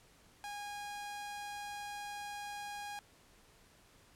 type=tone; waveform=sawtooth; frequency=820 Hz; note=G#5; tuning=22 cents flat; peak=-38 dBFS; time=0.44-2.99 s; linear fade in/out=0 ms; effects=pink hiss -64 dBFS RMS until 4.15 s + low-pass 12000 Hz 12 dB/octave